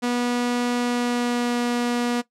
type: tone with pitch glide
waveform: sawtooth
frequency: 243.2 to 241.2 Hz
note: B3 to B3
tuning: -26 to -41 cents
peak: -17 dBFS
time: 0.02-2.22 s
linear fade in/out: 20 ms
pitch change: -15 cents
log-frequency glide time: 0.76-1.58 s
effects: noise-tail reverb RT60 0.1 s tail -17 dB re dry + low-pass 9000 Hz 12 dB/octave